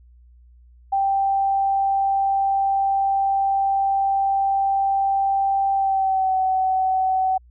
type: tone with pitch glide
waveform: sine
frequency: 784 to 755.5 Hz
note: G5 to F#5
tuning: 0 to +36 cents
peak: -17 dBFS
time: 0.92-7.38 s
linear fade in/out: 10 ms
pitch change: -64 cents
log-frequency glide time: 5.74-6.35 s
effects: added 60 Hz sine -47 dBFS peak until 7.5 s